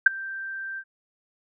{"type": "tone with ADSR envelope", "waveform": "sine", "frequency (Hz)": 1569, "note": "G6", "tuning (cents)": 1, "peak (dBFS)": -7, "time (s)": [0.06, 0.84], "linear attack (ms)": 6, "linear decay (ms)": 14, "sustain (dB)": -24, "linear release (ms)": 60, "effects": []}